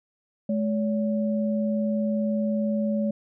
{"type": "tone pair together", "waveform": "sine", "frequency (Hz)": [212.7, 567.8], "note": ["G#3", "C#5"], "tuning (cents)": [42, 41], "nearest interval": "octave + perfect fourth", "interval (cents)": 1699, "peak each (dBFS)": [-23, -29], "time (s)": [0.49, 3.11], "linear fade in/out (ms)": 5, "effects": []}